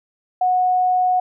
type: tone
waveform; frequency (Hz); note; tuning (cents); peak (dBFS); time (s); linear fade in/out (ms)
sine; 733; F#5; -16; -14; 0.41-1.2; 5
effects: none